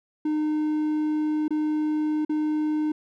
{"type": "tone with dropouts", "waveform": "triangle", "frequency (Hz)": 305.5, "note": "D#4", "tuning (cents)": -32, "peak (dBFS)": -20, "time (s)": [0.25, 2.92], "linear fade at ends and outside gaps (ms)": 5, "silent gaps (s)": [[1.481, 1.506], [2.25, 2.294]], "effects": []}